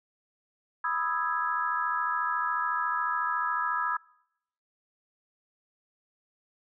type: chord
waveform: sine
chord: E major seventh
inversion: second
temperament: equal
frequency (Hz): 987.8 / 1244.5 / 1318.5 / 1661.2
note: B5 / D#6 / E6 / G#6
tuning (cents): 0 / 0 / 0 / 0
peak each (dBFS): -32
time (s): 0.84-3.97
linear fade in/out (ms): 5
effects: noise-tail reverb RT60 0.8 s tail -25 dB re dry